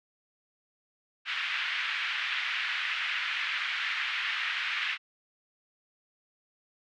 pink band-pass noise, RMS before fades -32 dBFS, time 1.25-4.98 s, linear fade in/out 50 ms, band 1600 to 3100 Hz, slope 24 dB/octave, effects none

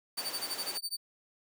pink noise, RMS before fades -40 dBFS, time 0.17-0.78 s, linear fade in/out 10 ms
sawtooth tone with tremolo, 4586 Hz, D8, 42 cents flat, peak -29 dBFS, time 0.17-0.97 s, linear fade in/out 10 ms, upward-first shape sine, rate 12 Hz, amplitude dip 100%
effects high-pass 400 Hz 12 dB/octave

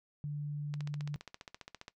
sine tone, 146.83 Hz, D3, in tune, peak -35 dBFS, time 0.24-1.16 s, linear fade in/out 0 ms
click train, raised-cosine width 0.2 ms, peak -28 dBFS, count 18, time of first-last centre 0.74-1.881 s, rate 14.9 Hz
effects noise-tail reverb RT60 0.1 s tail -18 dB re dry

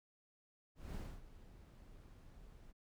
brown noise with ADSR envelope, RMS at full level -43 dBFS, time 0.75-2.73 s, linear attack 200 ms, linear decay 260 ms, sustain -15 dB, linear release 28 ms, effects none

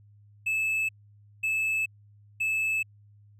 triangle tone bursts, 2612 Hz, E7, 17 cents flat, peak -23 dBFS, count 3, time 0.46-2.83 s, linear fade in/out 10 ms, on 430 ms, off 540 ms, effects added 103 Hz sine -53 dBFS peak until 3.39 s

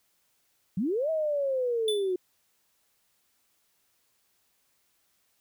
sine linear two-way sweep, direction up then down, 163.4 to 648 to 357.1 Hz, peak -25 dBFS, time 0.77-2.16 s, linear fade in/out 5 ms, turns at 1.1 s
square tone with exponential decay, 3494 Hz, A7, 13 cents flat, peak -26 dBFS, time 1.88-2.14 s, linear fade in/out 2 ms, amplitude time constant 56 ms
effects white hiss -71 dBFS RMS until 5.4 s

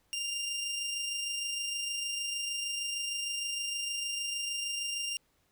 20% pulse tone with amplitude modulation, 2794 Hz, F7, in tune, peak -27 dBFS, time 0.13-5.17 s, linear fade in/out 0 ms, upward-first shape sine, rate 26.5 Hz, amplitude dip 30%, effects pink hiss -72 dBFS RMS until 5.51 s

